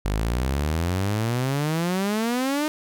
sawtooth exponential sweep, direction up, 49 to 310 Hz, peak -18 dBFS, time 0.05-2.68 s, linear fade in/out 0 ms, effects none

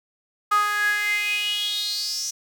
sawtooth tone with high-pass filter sweep, 415.3 Hz, G#4, in tune, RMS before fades -24 dBFS, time 0.51-2.31 s, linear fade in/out 10 ms, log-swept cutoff 1200 to 6000 Hz, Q 8.8, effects none

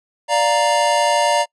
square chord, Bb major, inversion first, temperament equal, 587.3 / 698.5 / 932.3 Hz, D5 / F5 / Bb5, 0 / 0 / 0 cents, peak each -19 / -21 / -18 dBFS, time 0.28-1.46 s, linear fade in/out 50 ms, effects noise-tail reverb RT60 0.1 s tail -26 dB re dry + resampled to 24000 Hz

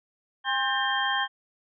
sine tone cluster, 806 / 1059 / 1583 / 1807 / 3180 Hz, G5 / C6 / G6 / A6 / G7, +48 / +21 / +17 / +46 / +24 cents, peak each -30 dBFS, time 0.44-1.28 s, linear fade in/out 50 ms, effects none

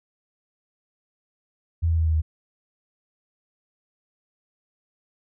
sine tone with pitch steps, 83.3 / 82.06 / 80.84 / 79.63 / 78.44 Hz, E2 / E2 / E2 / D#2 / D#2, +19 / -7 / -33 / +41 / +15 cents, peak -18 dBFS, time 1.82-2.22 s, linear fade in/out 20 ms, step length 80 ms, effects none

